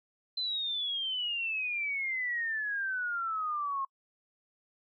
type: exponential sweep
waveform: sine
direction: down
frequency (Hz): 4083 to 1071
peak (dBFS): -30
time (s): 0.37-3.85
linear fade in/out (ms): 5
effects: noise-tail reverb RT60 0.1 s tail -26 dB re dry + MP3 96 kbps